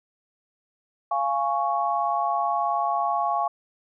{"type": "chord", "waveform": "sine", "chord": "Db major", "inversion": "first", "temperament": "just", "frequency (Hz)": [693, 831.5, 1108.7], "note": ["F5", "Ab5", "Db6"], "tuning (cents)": [-14, 2, 0], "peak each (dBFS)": -26, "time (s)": [1.11, 3.48], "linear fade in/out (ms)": 5, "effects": []}